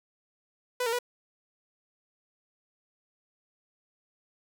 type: tone with pitch steps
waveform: sawtooth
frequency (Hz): 497.3 / 458.9 / 488.3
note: B4 / A#4 / B4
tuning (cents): +12 / -27 / -20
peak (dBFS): -23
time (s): 0.8-0.989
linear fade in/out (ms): 5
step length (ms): 63
effects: 10-bit